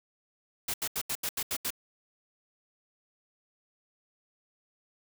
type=noise bursts; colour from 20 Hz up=white; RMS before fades=-32 dBFS; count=8; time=0.68-1.705 s; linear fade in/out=5 ms; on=59 ms; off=79 ms; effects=none